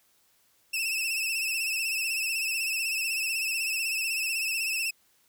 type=tone with vibrato; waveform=sawtooth; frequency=2637 Hz; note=E7; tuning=in tune; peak=-24 dBFS; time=0.73-4.91 s; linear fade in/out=10 ms; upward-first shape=triangle; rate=16 Hz; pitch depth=77 cents each way; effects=white hiss -66 dBFS RMS until 5.28 s